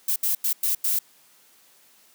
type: noise bursts at uneven times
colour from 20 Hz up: violet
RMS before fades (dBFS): -23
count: 5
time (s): 0.08-0.16 / 0.23-0.35 / 0.44-0.53 / 0.63-0.75 / 0.84-0.99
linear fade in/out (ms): 5
effects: white hiss -57 dBFS RMS until 2.14 s + high-pass 150 Hz 12 dB/octave